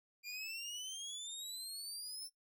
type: exponential sweep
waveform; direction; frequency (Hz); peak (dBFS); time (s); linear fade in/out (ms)
25% pulse; up; 2383 to 5370; -39; 0.23-2.3; 50
effects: noise-tail reverb RT60 0.1 s tail -18 dB re dry